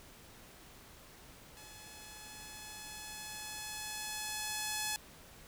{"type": "tone with level ramp", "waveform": "5% pulse", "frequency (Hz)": 854, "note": "G#5", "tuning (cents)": 48, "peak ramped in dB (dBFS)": [-41, -22], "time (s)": [1.57, 4.96], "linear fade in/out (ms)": 0, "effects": ["pink hiss -56 dBFS RMS until 5.47 s"]}